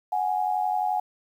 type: tone pair together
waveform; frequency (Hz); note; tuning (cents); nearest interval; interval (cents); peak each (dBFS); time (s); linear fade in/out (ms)
sine; 739.1 / 830.6; F#5 / G#5; -2 / 0; major second; 202; -25 / -26; 0.12-1; 5
effects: 9-bit